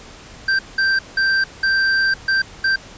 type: tone bursts at uneven times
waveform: square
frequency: 1568 Hz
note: G6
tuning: in tune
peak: -15 dBFS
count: 6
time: 0.48-0.59 / 0.78-0.99 / 1.17-1.44 / 1.63-2.14 / 2.28-2.42 / 2.64-2.76 s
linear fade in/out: 5 ms
effects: pink hiss -40 dBFS RMS until 2.97 s + resampled to 16000 Hz